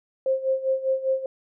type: tone with tremolo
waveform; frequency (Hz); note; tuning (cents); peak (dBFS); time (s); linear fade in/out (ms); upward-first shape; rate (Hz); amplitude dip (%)
sine; 529; C5; +19; -18; 0.26-1.26; 2; sine; 5; 80
effects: none